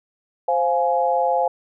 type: chord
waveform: sine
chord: F minor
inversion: second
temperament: just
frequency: 523.8 / 698.5 / 838.1 Hz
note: C5 / F5 / Ab5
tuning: +2 / 0 / +16 cents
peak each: -21 dBFS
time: 0.48-1.48 s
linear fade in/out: 5 ms
effects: none